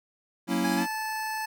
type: chord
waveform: square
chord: F# dominant seventh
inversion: none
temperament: equal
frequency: 185 / 233.1 / 277.2 / 329.6 Hz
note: F#3 / A#3 / C#4 / E4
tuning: 0 / 0 / 0 / 0 cents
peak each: -31 dBFS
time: 0.47-0.87 s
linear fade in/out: 50 ms
type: tone with pitch glide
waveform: 25% pulse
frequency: 830.6 to 871.9 Hz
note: G#5 to A5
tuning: 0 to -16 cents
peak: -26 dBFS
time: 0.64-1.46 s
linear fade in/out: 10 ms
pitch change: +84 cents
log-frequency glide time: 0.76-0.82 s
effects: none